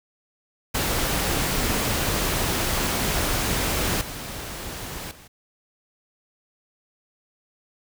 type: noise with level steps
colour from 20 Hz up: pink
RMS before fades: -24 / -34 / -47 dBFS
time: 0.74-5.28 s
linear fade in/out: 10 ms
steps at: 4.01 / 5.11 s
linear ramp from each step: 2 ms
effects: none